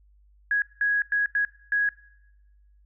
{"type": "tone bursts at uneven times", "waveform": "sine", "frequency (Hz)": 1661.2, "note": "G#6", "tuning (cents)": 0, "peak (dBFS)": -20, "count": 5, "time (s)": [[0.51, 0.62], [0.81, 1.02], [1.12, 1.26], [1.35, 1.45], [1.72, 1.89]], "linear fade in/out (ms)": 2, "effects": ["noise-tail reverb RT60 1.0 s tail -22 dB re dry", "added 50 Hz sine -55 dBFS peak until 2.85 s"]}